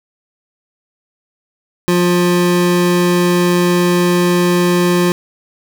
square tone pair together, 176.7 / 353.1 Hz, F3 / F4, +21 / +19 cents, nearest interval octave, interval 1198 cents, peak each -14 dBFS, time 1.88-5.12 s, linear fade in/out 0 ms, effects none

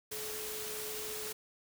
sine tone in noise, 429.3 Hz, A4, 43 cents flat, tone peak -44 dBFS, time 0.11-1.33 s, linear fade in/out 10 ms, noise white, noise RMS -41 dBFS, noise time 0.11-1.33 s, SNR -6 dB, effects none

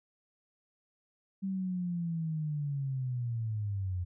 sine linear sweep, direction down, 195.1 to 87.31 Hz, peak -31 dBFS, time 1.42-4.05 s, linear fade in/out 20 ms, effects none

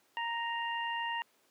harmonic tone, 932 Hz, A#5, 1 cent flat, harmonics 1 / 2 / 3, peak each -35 / -38 / -40 dBFS, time 0.17-1.22 s, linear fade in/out 0 ms, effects pink hiss -69 dBFS RMS until 1.5 s + high-pass 300 Hz 12 dB/octave

